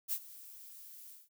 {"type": "noise with ADSR envelope", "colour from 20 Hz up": "violet", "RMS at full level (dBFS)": -33, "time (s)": [0.08, 1.29], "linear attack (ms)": 43, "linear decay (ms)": 64, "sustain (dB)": -19, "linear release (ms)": 180, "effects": []}